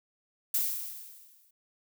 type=noise with exponential decay; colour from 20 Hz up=violet; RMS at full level=-26 dBFS; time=0.54-1.51 s; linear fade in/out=5 ms; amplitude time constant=210 ms; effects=none